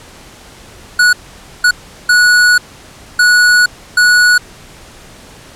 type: tone bursts at uneven times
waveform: square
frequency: 1465 Hz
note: F#6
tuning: 18 cents flat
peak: -6 dBFS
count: 5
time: 0.99-1.13 / 1.64-1.71 / 2.09-2.58 / 3.19-3.66 / 3.97-4.38 s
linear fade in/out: 5 ms
effects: pink hiss -37 dBFS RMS until 5.55 s + low-pass 10000 Hz 12 dB/octave